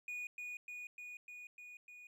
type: tone with echo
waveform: triangle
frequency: 2459 Hz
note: D#7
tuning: 21 cents flat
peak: -39 dBFS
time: 0.08-0.27 s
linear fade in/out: 2 ms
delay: 300 ms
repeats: 6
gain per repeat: -2 dB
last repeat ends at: 2.07 s
effects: none